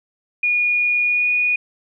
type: tone with pitch glide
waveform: sine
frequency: 2443 to 2461 Hz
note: D#7 to D#7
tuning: -32 to -20 cents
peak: -15 dBFS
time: 0.43-1.56 s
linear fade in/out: 5 ms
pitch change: +12 cents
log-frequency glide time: 1.03-1.3 s
effects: none